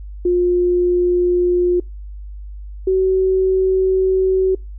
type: tone pair in turn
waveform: sine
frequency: 355.3 / 377.1 Hz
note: F4 / F#4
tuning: +30 / +33 cents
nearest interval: minor second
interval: 103 cents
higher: second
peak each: -12 dBFS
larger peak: neither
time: 0.25-1.8 / 2.87-4.55 s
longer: second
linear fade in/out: 5 ms
effects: noise-tail reverb RT60 0.2 s tail -25 dB re dry + added 50 Hz sine -29 dBFS peak until 4.78 s